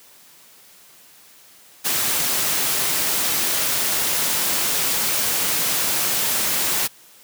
white noise, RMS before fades -21 dBFS, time 1.84-6.88 s, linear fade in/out 20 ms, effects white hiss -49 dBFS RMS until 7.23 s + high-pass 100 Hz 12 dB/octave

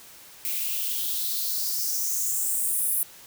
violet noise with high-pass filter sweep, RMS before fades -27 dBFS, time 0.45-3.03 s, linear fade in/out 0 ms, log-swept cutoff 2300 to 11000 Hz, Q 4.1, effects white hiss -48 dBFS RMS until 3.26 s

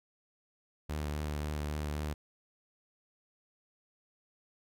sawtooth tone with vibrato, 74.8 Hz, D2, 32 cents sharp, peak -30 dBFS, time 0.89-2.14 s, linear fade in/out 10 ms, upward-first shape sine, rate 3.7 Hz, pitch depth 20 cents each way, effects none

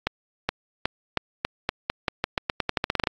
accelerating click train, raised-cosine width 0.3 ms, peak -6 dBFS, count 20, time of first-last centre 0.07-3.072 s, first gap 420 ms, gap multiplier 0.87, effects AAC 64 kbps

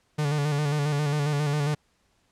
45% pulse tone with vibrato, 146.83 Hz, D3, in tune, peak -23 dBFS, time 0.18-1.75 s, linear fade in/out 10 ms, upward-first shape square, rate 7.4 Hz, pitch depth 43 cents each way, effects pink hiss -68 dBFS RMS until 2.31 s + low-pass 9000 Hz 12 dB/octave

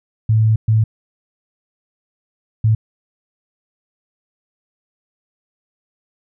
sine tone bursts at uneven times, 110 Hz, A2, in tune, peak -10 dBFS, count 3, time 0.29-0.56 / 0.68-0.84 / 2.64-2.75 s, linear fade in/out 5 ms, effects none

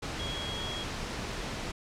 sine tone in noise, 3299 Hz, G#7, 12 cents flat, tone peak -37 dBFS, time 0.19-0.84 s, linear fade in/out 10 ms, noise pink, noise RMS -36 dBFS, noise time 0.02-1.72 s, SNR -4 dB, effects low-pass 6000 Hz 12 dB/octave

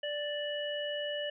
harmonic tone, 587.3 Hz, D5, in tune, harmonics 1 / 3 / 5, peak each -35 / -41 / -38 dBFS, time 0.03-1.3 s, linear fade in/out 5 ms, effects none

